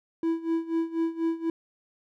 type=tone with tremolo; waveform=triangle; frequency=329.2 Hz; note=E4; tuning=2 cents flat; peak=-20 dBFS; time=0.23-1.5 s; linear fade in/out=2 ms; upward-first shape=sine; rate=4.1 Hz; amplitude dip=85%; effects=none